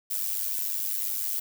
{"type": "noise with amplitude modulation", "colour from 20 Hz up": "violet", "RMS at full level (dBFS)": -26, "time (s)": [0.1, 1.4], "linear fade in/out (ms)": 10, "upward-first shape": "sine", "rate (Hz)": 100, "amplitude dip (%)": 85, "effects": []}